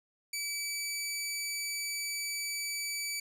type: tone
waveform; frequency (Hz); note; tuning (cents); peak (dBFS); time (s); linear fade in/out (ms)
15% pulse; 2300; D7; -37; -27; 0.33-3.2; 5
effects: none